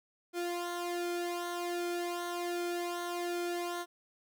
sawtooth tone with flanger, 349.2 Hz, F4, in tune, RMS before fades -36 dBFS, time 0.33-3.86 s, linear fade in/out 50 ms, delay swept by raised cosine 1.8 to 2.47 ms, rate 1.3 Hz, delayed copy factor -0.75, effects none

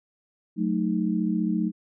sine chord, D# diminished, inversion first, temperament equal, 185 / 220 / 311.1 Hz, F#3 / A3 / D#4, 0 / 0 / 0 cents, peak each -26 / -26 / -28 dBFS, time 0.56-1.72 s, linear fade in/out 50 ms, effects none

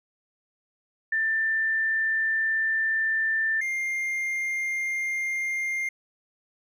sine / triangle tone pair in turn, 1781 / 2111 Hz, A6 / C7, +21 / +15 cents, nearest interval minor third, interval 294 cents, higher second, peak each -22 / -24 dBFS, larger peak first, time 1.12-3.61 / 3.61-5.89 s, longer first, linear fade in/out 5 ms, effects none

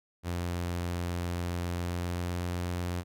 sawtooth tone with pitch glide, 87.31 to 88.27 Hz, F2 to F2, 0 to +19 cents, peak -27 dBFS, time 0.23-3.04 s, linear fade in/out 50 ms, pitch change +19 cents, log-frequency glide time 1.66-2.49 s, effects none

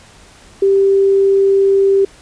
sine tone, 392 Hz, G4, in tune, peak -8 dBFS, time 0.62-2.05 s, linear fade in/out 5 ms, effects pink hiss -43 dBFS RMS until 2.21 s + resampled to 22050 Hz

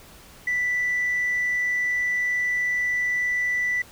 sine tone, 1975.5 Hz, B6, in tune, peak -20 dBFS, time 0.47-3.82 s, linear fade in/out 5 ms, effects tanh soft clip ceiling -18 dBFS + pink hiss -48 dBFS RMS until 3.91 s

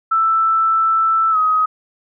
sine tone with pitch glide, 1324 to 1262 Hz, E6 to D#6, +7 to +24 cents, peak -12 dBFS, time 0.11-1.66 s, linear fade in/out 10 ms, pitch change -83 cents, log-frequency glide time 1.31-1.37 s, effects none

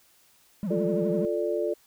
triangle tone with vibrato, 188.5 Hz, F#3, 32 cents sharp, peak -25 dBFS, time 0.63-1.25 s, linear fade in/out 0 ms, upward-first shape triangle, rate 12 Hz, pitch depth 270 cents each way
sine chord, D minor, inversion first, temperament equal, 349.2 / 440 / 587.3 Hz, F4 / A4 / D5, 0 / 0 / 0 cents, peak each -29 dBFS, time 0.7-1.74 s, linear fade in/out 10 ms
effects white hiss -61 dBFS RMS until 1.86 s

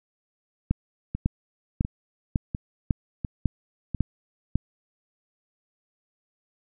two click trains, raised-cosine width 5 ms, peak -16 / -9 dBFS, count 5 / 8, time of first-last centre 1.15-3.947 / 0.71-4.556 s, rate 1.43 / 1.82 Hz, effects none

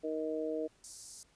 harmonic tone, 156.7 Hz, D#3, 13 cents sharp, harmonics 2 / 3 / 4, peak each -38 / -36 / -39 dBFS, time 0.03-0.68 s, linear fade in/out 20 ms
white high-pass noise, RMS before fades -46 dBFS, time 0.84-1.23 s, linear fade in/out 0 ms, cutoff 4600 Hz, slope 48 dB/octave
effects pink hiss -68 dBFS RMS until 1.35 s + resampled to 22050 Hz

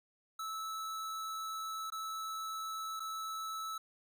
square tone with dropouts, 1308 Hz, E6, 14 cents flat, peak -39 dBFS, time 0.39-3.78 s, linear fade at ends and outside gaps 5 ms, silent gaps 1.902-1.921 / 2.997-3.002 s, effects 13-bit

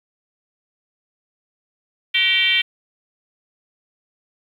sine tone with frequency modulation, 2731 Hz, F7, 39 cents flat, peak -14 dBFS, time 2.14-2.62 s, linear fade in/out 10 ms, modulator 413 Hz, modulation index 1.8, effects 8-bit

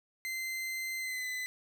40% pulse tone with pitch glide, 2071 to 2016 Hz, C7 to B6, -18 to +35 cents, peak -34 dBFS, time 0.25-1.46 s, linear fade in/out 0 ms, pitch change -47 cents, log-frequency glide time 0.98-1.26 s, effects none

